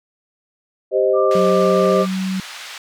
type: chord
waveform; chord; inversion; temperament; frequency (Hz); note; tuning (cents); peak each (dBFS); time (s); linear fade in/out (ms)
sine; C minor; second; equal; 392 / 523.3 / 622.3; G4 / C5 / Eb5; 0 / 0 / 0; -17 / -17 / -18; 0.91-2.06; 50
type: tone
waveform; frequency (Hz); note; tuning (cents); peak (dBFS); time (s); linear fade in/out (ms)
sine; 1183; D6; +12; -21; 1.13-2.08; 50
type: band-pass noise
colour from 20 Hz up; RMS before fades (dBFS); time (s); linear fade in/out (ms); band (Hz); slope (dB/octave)
white; -34; 1.31-2.78; 2; 1000 to 4000; 12
type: tone with pitch glide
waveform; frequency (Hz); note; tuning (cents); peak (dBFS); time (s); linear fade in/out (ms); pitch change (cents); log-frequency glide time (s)
sine; 184.5 to 189.14; F#3 to F#3; -5 to +38; -19; 1.35-2.4; 2; +43; 1.82-2.16
effects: none